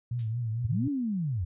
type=tone with vibrato; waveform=sine; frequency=115.4 Hz; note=A#2; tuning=17 cents flat; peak=-28 dBFS; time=0.11-0.88 s; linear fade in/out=5 ms; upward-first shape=triangle; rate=4.4 Hz; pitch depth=120 cents each way
type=noise with exponential decay; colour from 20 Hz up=violet; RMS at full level=-37 dBFS; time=0.19-0.41 s; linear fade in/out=1 ms; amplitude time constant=46 ms
type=linear two-way sweep; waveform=sine; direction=up then down; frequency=77.78 to 297.3 to 77.78 Hz; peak=-27 dBFS; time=0.64-1.45 s; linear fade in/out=10 ms; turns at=0.88 s
effects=resampled to 8000 Hz